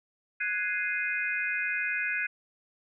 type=chord; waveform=sine; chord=Ab dominant seventh; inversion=third; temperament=equal; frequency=1480 / 1661.2 / 2093 / 2489 Hz; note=Gb6 / Ab6 / C7 / Eb7; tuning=0 / 0 / 0 / 0 cents; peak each=-34 / -33 / -34 / -32 dBFS; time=0.4-2.27 s; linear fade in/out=10 ms; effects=none